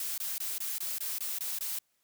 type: noise bursts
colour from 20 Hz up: blue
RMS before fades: -35 dBFS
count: 9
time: 0-1.788 s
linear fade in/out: 2 ms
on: 180 ms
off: 21 ms
effects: white hiss -75 dBFS RMS until 2.03 s